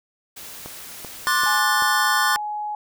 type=noise; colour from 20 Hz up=white; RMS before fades=-38 dBFS; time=0.36-1.6 s; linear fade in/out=10 ms
type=click train; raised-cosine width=1 ms; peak=-21 dBFS; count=4; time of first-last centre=0.66-1.823 s; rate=2.58 Hz
type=chord; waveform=square; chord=D dominant seventh; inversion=third; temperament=just; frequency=1057.2 / 1174.7 / 1468.3 / 1762 Hz; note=C6 / D6 / F#6 / A6; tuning=+18 / 0 / -14 / +2 cents; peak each=-24 / -25 / -24 / -24 dBFS; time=1.27-2.36 s; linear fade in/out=0 ms
type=tone; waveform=sine; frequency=840 Hz; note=G#5; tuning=19 cents sharp; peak=-25 dBFS; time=1.46-2.75 s; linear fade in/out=2 ms
effects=none